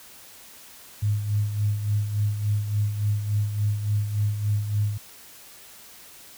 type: tone with tremolo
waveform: sine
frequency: 104.2 Hz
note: G#2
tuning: 6 cents sharp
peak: -19 dBFS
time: 1.02-4.98 s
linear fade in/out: 10 ms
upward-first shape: sine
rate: 3.5 Hz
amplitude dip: 60%
effects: white hiss -47 dBFS RMS until 6.37 s